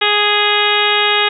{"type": "harmonic tone", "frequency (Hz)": 415.3, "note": "G#4", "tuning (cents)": 0, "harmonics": [1, 2, 3, 4, 5, 6, 7, 8, 9], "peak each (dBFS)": [-20, -20, -20, -20, -20, -20, -20, -20, -20], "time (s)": [0.01, 1.29], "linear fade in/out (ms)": 10, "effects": []}